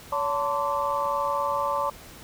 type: tone cluster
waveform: sine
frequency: 567 / 890 / 1034 / 1155 Hz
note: C#5 / A5 / C6 / D6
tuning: +39 / +20 / -21 / -29 cents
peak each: -29 dBFS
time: 0.12-1.9 s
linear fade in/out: 5 ms
effects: pink hiss -46 dBFS RMS until 2.23 s